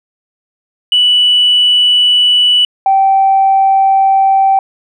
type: tone pair in turn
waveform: sine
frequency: 2960 / 776.6 Hz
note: F#7 / G5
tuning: 0 / -16 cents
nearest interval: octave + major seventh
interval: 2316 cents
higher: first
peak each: -5 dBFS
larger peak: neither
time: 0.92-2.65 / 2.86-4.59 s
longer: neither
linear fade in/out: 2 ms
effects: tanh soft clip ceiling -1 dBFS